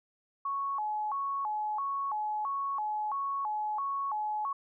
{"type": "tone with vibrato", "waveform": "sine", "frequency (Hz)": 970, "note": "B5", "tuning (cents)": -31, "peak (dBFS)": -30, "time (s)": [0.45, 4.53], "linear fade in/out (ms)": 5, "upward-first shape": "square", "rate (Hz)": 1.5, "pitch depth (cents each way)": 230, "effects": []}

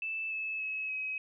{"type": "tone with pitch steps", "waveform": "sine", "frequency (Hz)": [2637, 2605, 2574, 2543], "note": ["E7", "E7", "E7", "D#7"], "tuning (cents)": [0, -21, -42, 37], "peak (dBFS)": -33, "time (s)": [0.02, 1.18], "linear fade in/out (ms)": 2, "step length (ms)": 290, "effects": []}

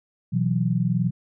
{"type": "chord", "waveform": "sine", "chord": "B suspended fourth", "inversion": "none", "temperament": "equal", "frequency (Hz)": [123.47, 164.81, 185], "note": ["B2", "E3", "F#3"], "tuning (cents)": [0, 0, 0], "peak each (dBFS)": -24, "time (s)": [0.32, 1.11], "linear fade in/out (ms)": 20, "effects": []}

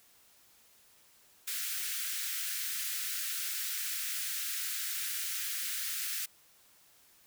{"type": "high-pass noise", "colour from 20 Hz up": "white", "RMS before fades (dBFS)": -36, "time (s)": [1.47, 6.26], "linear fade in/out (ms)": 10, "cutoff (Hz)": 1400, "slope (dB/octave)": 48, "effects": ["white hiss -63 dBFS RMS until 7.26 s"]}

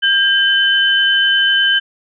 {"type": "tone pair together", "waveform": "sine", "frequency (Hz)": [1598, 3045], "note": ["G6", "F#7"], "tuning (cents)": [33, 49], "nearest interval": "major seventh", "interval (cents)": 1116, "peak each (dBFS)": -13, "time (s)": [0.02, 1.8], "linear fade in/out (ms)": 20, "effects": []}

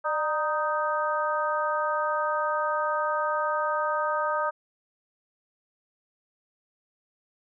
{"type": "harmonic tone with a mistuned harmonic", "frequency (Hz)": 311.1, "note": "D#4", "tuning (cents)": 0, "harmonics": [2, 3, 4, 5], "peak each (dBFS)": [-29, -30, -28, -33], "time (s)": [0.04, 4.51], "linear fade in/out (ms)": 20, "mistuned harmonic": 2, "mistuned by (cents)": -61, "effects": []}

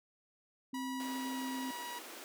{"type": "tone", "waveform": "sine", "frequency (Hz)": 261.6, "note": "C4", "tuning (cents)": 0, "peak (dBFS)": -38, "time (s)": [0.73, 1.71], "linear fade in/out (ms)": 5}
{"type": "tone with pitch glide", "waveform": "sawtooth", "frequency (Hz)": [971, 963.7], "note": ["B5", "B5"], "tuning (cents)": [-30, -43], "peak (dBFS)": -38, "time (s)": [0.74, 1.99], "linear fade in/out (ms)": 5, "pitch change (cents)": -13, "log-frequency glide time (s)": [0.91, 1.41]}
{"type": "high-pass noise", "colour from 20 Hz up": "pink", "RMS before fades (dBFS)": -49, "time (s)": [1, 2.24], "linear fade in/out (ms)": 0, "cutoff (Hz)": 250, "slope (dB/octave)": 48}
{"effects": []}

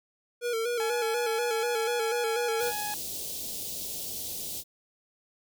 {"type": "tone with vibrato", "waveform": "square", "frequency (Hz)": 466.2, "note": "A#4", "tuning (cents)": 0, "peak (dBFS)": -28, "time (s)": [0.41, 2.73], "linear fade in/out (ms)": 50, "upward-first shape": "square", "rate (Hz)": 4.1, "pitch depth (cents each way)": 55}
{"type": "tone with pitch glide", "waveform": "sawtooth", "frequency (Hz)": [847, 837.3], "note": ["G#5", "G#5"], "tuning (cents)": [34, 14], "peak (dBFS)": -29, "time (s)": [0.8, 2.94], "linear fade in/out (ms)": 0, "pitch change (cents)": -20, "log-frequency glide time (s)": [1.38, 2.5]}
{"type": "band-stop noise", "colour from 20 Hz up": "white", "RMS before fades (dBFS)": -36, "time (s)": [2.58, 4.64], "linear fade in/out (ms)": 50, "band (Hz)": [630, 3300], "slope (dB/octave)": 24}
{"effects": []}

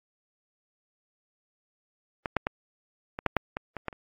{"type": "clicks", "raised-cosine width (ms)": 0.5, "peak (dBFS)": [-14, -8, -11, -18, -8, -7, -16, -18, -14, -30], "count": 10, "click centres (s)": [2.258, 2.367, 2.469, 3.189, 3.263, 3.367, 3.569, 3.767, 3.883, 3.928], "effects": ["AAC 32 kbps"]}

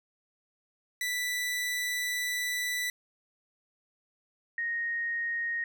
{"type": "tone pair in turn", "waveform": ["sawtooth", "sine"], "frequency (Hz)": [1976, 1865.1], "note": ["B6", "A#6"], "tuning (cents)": [0, 0], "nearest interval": "minor second", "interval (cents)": 100, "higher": "first", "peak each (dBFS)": [-26, -29], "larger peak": "first", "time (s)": [[1.01, 2.9], [4.58, 5.64]], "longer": "first", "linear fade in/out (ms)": 2, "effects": []}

